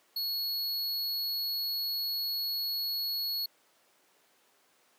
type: tone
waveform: square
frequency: 4350 Hz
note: C#8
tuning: 33 cents flat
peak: -31 dBFS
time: 0.16-3.46 s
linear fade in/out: 5 ms
effects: pink hiss -66 dBFS RMS until 4.98 s + high-pass 400 Hz 12 dB/octave